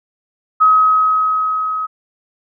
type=tone with level ramp; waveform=sine; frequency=1271 Hz; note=D#6; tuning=36 cents sharp; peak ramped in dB=-6 to -18 dBFS; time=0.6-1.87 s; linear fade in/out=20 ms; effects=none